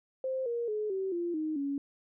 sine tone with pitch steps, 523.3 / 471.6 / 425.1 / 383.1 / 345.2 / 311.2 / 280.4 Hz, C5 / A#4 / G#4 / G4 / F4 / D#4 / C#4, 0 / +20 / +40 / -40 / -20 / 0 / +20 cents, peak -30 dBFS, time 0.24-1.78 s, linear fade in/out 2 ms, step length 220 ms, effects none

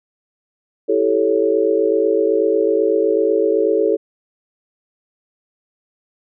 sine chord, A dominant seventh, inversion second, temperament equal, 329.6 / 392 / 440 / 554.4 Hz, E4 / G4 / A4 / C#5, 0 / 0 / 0 / 0 cents, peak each -21 / -19 / -16 / -21 dBFS, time 0.88-3.97 s, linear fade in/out 20 ms, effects none

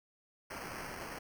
violet noise with sample-and-hold, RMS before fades -44 dBFS, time 0.5-1.19 s, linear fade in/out 10 ms, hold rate 3675 Hz, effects none

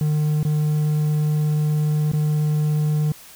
triangle tone with dropouts, 151.4 Hz, D#3, 47 cents flat, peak -15 dBFS, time 0.01-3.12 s, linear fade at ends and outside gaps 2 ms, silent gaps 0.431-0.45 / 2.117-2.134 s, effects white hiss -44 dBFS RMS until 3.35 s

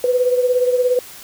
sine beating tone pair, 495.6 / 512.6 Hz, B4 / C5, +6 / -36 cents, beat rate 17 Hz, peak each -14 / -21 dBFS, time 0.04-0.99 s, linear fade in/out 2 ms, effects white hiss -38 dBFS RMS until 1.23 s

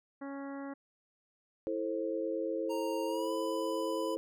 harmonic tone, 277.2 Hz, C#4, in tune, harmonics 1 / 2 / 3 / 4 / 5 / 6 / 7, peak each -40 / -46 / -50 / -52 / -54 / -56 / -57 dBFS, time 0.21-0.74 s, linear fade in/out 10 ms
sine chord, A minor, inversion second, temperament equal with one note detuned, 329.6 / 440 / 528.7 Hz, E4 / A4 / C5, 0 / 0 / +18 cents, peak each -36 / -37 / -36 dBFS, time 1.67-4.17 s, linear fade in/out 0 ms
square tone with pitch glide, 931 to 997.8 Hz, A#5 to B5, -2 to +17 cents, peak -40 dBFS, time 2.69-4.16 s, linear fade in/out 20 ms, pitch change +119 cents, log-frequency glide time 3.06-3.32 s
effects none

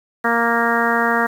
harmonic tone, 233.1 Hz, A#3, in tune, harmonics 1 / 2 / 3 / 4 / 5 / 6 / 7 / 8, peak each -23 / -23 / -23 / -23 / -23 / -23 / -23 / -23 dBFS, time 0.24-1.27 s, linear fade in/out 10 ms, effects 7-bit

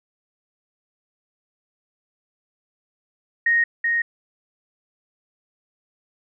sine tone with echo, 1864.7 Hz, A#6, in tune, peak -15 dBFS, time 3.46-3.64 s, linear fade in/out 5 ms, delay 380 ms, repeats 1, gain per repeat -3 dB, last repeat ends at 4.02 s, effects none

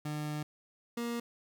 30% pulse tone pair in turn, 150.3 / 235.9 Hz, D3 / A#3, +40 / +21 cents, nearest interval minor sixth, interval 781 cents, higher second, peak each -32 / -31 dBFS, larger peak second, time 0.05-0.43 / 0.97-1.2 s, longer first, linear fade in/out 5 ms, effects none

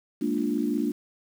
sine chord, Bb dominant seventh, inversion third, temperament equal, 207.7 / 233.1 / 293.7 / 349.2 Hz, Ab3 / Bb3 / D4 / F4, 0 / 0 / 0 / 0 cents, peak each -32 / -28 / -27 / -32 dBFS, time 0.21-0.92 s, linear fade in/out 10 ms, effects 8-bit

